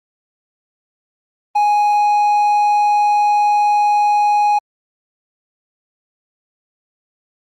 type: tone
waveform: triangle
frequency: 830.6 Hz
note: G#5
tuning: in tune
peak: -9 dBFS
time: 1.55-4.59 s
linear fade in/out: 10 ms
effects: Opus 24 kbps